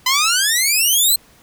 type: exponential sweep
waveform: 10% pulse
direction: up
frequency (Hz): 1000 to 4216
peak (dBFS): -5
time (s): 0.06-1.16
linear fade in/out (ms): 5
effects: pink hiss -50 dBFS RMS until 1.42 s